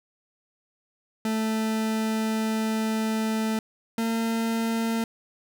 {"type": "tone pair in turn", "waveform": "40% pulse", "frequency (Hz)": [220, 227], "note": ["A3", "A#3"], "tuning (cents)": [0, -46], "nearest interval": "minor second", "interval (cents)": 54, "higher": "second", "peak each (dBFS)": -23, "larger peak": "neither", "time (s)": [[1.25, 3.59], [3.98, 5.04]], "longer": "first", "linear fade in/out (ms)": 2, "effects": []}